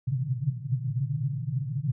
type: band-pass noise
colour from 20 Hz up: pink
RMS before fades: -29 dBFS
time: 0.07-1.92 s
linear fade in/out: 10 ms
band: 120 to 150 Hz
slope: 96 dB/octave
effects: none